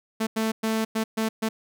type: tone bursts at uneven times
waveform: sawtooth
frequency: 221.3 Hz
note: A3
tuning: 10 cents sharp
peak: -19 dBFS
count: 6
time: 0.2-0.27 / 0.36-0.52 / 0.63-0.85 / 0.95-1.04 / 1.17-1.29 / 1.42-1.49 s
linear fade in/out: 10 ms
effects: none